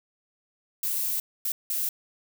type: noise bursts at uneven times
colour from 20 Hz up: violet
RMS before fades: -28 dBFS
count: 3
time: 0.83-1.2 / 1.45-1.52 / 1.7-1.89 s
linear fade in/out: 2 ms
effects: none